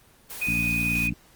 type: noise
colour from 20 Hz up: white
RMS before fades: -37 dBFS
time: 0.29-1.08 s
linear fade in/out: 20 ms
type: tone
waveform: sine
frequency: 2488 Hz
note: D#7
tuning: 1 cent flat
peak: -23 dBFS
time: 0.41-1.1 s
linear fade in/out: 10 ms
type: harmonic tone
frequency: 58.1 Hz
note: A#1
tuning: 5 cents flat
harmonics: 1 / 2 / 3 / 4 / 5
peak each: -34 / -34 / -31 / -33 / -35 dBFS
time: 0.47-1.14 s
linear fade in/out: 5 ms
effects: pink hiss -56 dBFS RMS until 1.35 s + Opus 24 kbps